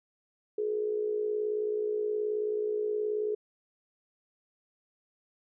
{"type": "tone with amplitude modulation", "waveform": "sine", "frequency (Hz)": 423.4, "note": "G#4", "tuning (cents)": 33, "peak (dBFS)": -25, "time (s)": [0.58, 3.35], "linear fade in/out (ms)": 5, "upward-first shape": "sine", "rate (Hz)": 58.8, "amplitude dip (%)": 60, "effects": []}